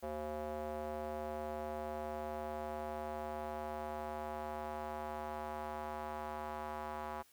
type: tone with band-pass filter sweep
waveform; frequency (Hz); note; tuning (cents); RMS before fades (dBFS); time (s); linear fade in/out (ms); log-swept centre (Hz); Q
square; 75.9; D#2; -42; -42; 0.02-7.23; 20; 610 to 920; 2.3
effects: white hiss -67 dBFS RMS until 7.32 s